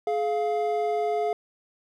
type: tone pair together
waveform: triangle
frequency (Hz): 423.4 / 698.6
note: G#4 / F5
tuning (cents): +33 / 0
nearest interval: major sixth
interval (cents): 867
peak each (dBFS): -24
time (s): 0.07-1.33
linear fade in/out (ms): 2
effects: none